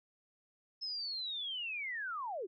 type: linear sweep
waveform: sine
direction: down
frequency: 5240 to 329.6 Hz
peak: -37 dBFS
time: 0.81-2.47 s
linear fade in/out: 20 ms
effects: none